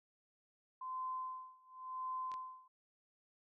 sine tone with tremolo, 1031 Hz, C6, 26 cents flat, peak -38 dBFS, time 0.81-2.68 s, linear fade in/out 5 ms, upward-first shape sine, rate 0.93 Hz, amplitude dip 95%
clicks, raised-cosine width 0.2 ms, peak -37 dBFS, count 2, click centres 2.317 / 2.34 s
effects none

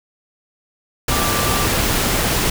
sine tone in noise, 1174.7 Hz, D6, in tune, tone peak -24 dBFS, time 1.1-1.66 s, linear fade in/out 5 ms, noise pink, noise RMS -18 dBFS, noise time 1.08-2.5 s, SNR -9 dB, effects none

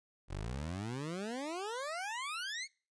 20% pulse exponential sweep, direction up, 42.53 to 2255 Hz, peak -33 dBFS, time 0.28-2.68 s, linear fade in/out 50 ms, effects noise-tail reverb RT60 0.4 s tail -26 dB re dry + resampled to 22050 Hz

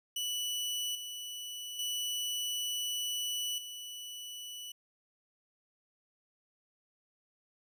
sawtooth tone with level steps, 2960 Hz, F#7, in tune, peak -30 / -37 / -30 / -39 dBFS, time 0.16-4.72 s, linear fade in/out 5 ms, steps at 0.95 / 1.79 / 3.58 s, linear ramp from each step 2 ms, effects none

